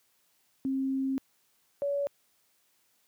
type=tone pair in turn; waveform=sine; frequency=267.4 / 566.6 Hz; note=C4 / C#5; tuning=+38 / +38 cents; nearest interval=octave + minor second; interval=1300 cents; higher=second; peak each=-27 dBFS; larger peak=neither; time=0.65-1.18 / 1.82-2.07 s; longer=first; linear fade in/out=0 ms; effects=white hiss -70 dBFS RMS until 3.07 s + high-pass 80 Hz 12 dB/octave